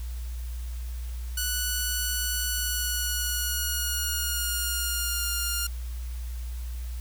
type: tone with pitch glide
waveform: 5% pulse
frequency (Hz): 1479 to 1408.1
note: F#6 to F6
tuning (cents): -1 to +14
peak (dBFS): -16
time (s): 1.37-5.67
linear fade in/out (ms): 5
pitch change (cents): -85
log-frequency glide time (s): 2.5-5.28
effects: added 60 Hz sine -31 dBFS peak until 7 s + white hiss -50 dBFS RMS until 7 s